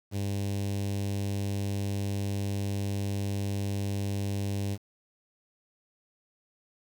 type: tone with notch filter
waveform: sawtooth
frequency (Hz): 100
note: G2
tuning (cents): +35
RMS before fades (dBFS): -31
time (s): 0.11-4.78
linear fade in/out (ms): 50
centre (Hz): 1300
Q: 0.52
effects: 9-bit